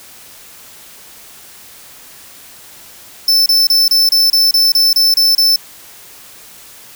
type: tone bursts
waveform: 45% pulse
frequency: 5290 Hz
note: E8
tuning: 5 cents sharp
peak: -8 dBFS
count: 11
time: 3.28-5.56 s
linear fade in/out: 2 ms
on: 180 ms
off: 30 ms
effects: white hiss -38 dBFS RMS until 6.95 s